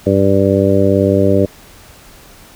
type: harmonic tone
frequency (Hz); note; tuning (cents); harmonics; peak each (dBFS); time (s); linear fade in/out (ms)
98; G2; 0; 1 / 2 / 3 / 4 / 5 / 6; -16 / -16 / -16 / -16 / -16 / -16; 0.06-1.46; 10
effects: pink hiss -41 dBFS RMS until 2.55 s